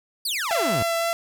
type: exponential sweep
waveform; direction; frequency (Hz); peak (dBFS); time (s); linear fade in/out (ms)
sawtooth; down; 4978 to 91.5; -21; 0.25-0.83; 5
type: tone with vibrato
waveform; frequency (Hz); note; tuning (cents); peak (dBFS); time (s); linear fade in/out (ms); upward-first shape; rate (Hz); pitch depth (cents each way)
sawtooth; 672; E5; +33; -18; 0.51-1.13; 0; triangle; 3.9; 12
effects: none